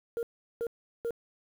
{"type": "tone bursts", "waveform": "sine", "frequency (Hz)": 466.2, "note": "A#4", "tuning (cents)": 0, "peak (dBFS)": -27, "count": 3, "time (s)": [0.17, 1.107], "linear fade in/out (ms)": 0, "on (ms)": 59, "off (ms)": 380, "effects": ["tanh soft clip ceiling -28 dBFS", "9-bit"]}